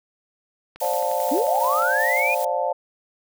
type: click train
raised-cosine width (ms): 0.3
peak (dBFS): -25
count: 13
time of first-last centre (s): 0.76-1.822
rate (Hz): 11.3
type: noise with tremolo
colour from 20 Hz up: blue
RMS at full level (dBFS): -33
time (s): 0.8-2.45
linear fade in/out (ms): 5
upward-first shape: square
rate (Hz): 2.5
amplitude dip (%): 25
type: chord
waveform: sine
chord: D minor seventh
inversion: third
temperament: just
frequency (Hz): 528.6 / 587.3 / 704.8 / 881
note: C5 / D5 / F5 / A5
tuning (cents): +18 / 0 / +16 / +2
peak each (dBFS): -26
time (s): 0.81-2.73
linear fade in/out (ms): 10
type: linear sweep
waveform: sine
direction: up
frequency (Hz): 246.3 to 2500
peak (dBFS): -20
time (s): 1.31-2.35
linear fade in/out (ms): 10
effects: none